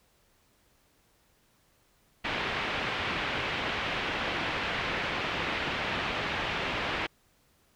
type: low-pass noise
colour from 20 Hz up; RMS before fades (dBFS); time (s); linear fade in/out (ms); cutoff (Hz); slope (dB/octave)
white; -32; 2.24-7.07; 10; 3000; 24
effects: pink hiss -67 dBFS RMS until 7.75 s